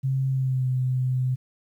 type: tone with pitch glide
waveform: sine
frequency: 133.4 to 128.19 Hz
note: C3 to C3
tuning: +34 to -35 cents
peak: -21 dBFS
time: 0.03-1.36 s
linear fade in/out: 20 ms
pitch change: -69 cents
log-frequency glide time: 0.29-0.68 s
effects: 10-bit